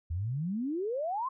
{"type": "exponential sweep", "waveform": "sine", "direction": "up", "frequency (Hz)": [77.78, 1092], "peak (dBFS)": -30, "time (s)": [0.1, 1.29], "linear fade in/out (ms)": 10, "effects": []}